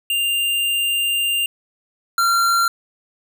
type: tone pair in turn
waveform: square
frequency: 2794 / 1373.8 Hz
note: F7 / F6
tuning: 0 / -29 cents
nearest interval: octave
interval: 1229 cents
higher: first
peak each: -18 / -15 dBFS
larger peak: second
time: 0.1-1.46 / 2.18-2.68 s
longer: first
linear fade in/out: 2 ms
effects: none